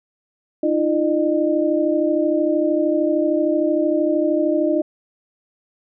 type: tone cluster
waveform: sine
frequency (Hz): 304.5 / 337.6 / 608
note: D#4 / E4 / D#5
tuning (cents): -37 / +41 / -40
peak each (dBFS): -20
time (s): 0.63-4.82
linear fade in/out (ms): 5
effects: none